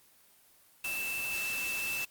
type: tone in noise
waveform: sine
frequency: 2650 Hz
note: E7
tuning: 9 cents sharp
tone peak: -33 dBFS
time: 0.84-2.05 s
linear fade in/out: 5 ms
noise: white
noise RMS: -39 dBFS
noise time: 0.84-2.05 s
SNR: +3 dB
effects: white hiss -62 dBFS RMS until 2.1 s + Opus 24 kbps